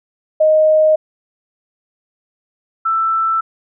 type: tone pair in turn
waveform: sine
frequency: 622.3 / 1327.8 Hz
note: D#5 / E6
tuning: 0 / +12 cents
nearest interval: octave + minor second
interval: 1312 cents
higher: second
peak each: -8 / -13 dBFS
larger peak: first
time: 0.4-0.96 / 2.85-3.41 s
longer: neither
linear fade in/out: 10 ms
effects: none